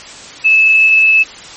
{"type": "tone", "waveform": "sine", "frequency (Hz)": 2611, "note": "E7", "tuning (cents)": -17, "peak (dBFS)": -5, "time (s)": [0.44, 1.24], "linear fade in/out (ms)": 20, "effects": ["white hiss -32 dBFS RMS until 1.56 s", "MP3 32 kbps"]}